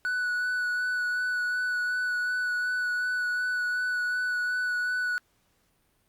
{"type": "tone with vibrato", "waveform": "triangle", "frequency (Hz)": 1480, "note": "F#6", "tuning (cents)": 0, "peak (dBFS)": -24, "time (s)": [0.05, 5.18], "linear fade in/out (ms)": 0, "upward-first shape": "sine", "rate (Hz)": 2.7, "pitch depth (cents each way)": 14, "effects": ["pink hiss -69 dBFS RMS until 6.08 s", "Opus 48 kbps"]}